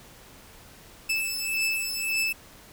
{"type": "beating tone pair", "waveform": "sawtooth", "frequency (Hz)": [2627, 2628.8], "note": ["E7", "E7"], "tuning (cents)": [-7, -5], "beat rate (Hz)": 1.8, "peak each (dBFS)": [-26, -25], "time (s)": [1.09, 2.33], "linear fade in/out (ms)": 10, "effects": ["pink hiss -50 dBFS RMS until 2.72 s"]}